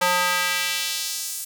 square tone with high-pass filter sweep, 179 Hz, F3, 43 cents sharp, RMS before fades -24 dBFS, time 0.01-1.45 s, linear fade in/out 10 ms, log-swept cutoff 780 to 8900 Hz, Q 1.1, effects none

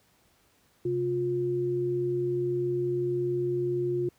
sine tone pair together, 133.1 / 354.7 Hz, C3 / F4, +30 / +27 cents, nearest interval octave + perfect fourth, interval 1697 cents, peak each -33 / -26 dBFS, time 0.85-4.09 s, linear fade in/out 5 ms, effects pink hiss -65 dBFS RMS until 4.18 s + high-pass 60 Hz 12 dB/octave

